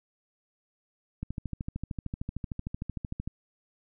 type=click train; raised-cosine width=5 ms; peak=-21 dBFS; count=28; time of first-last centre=1.23-3.275 s; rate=13.2 Hz; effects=none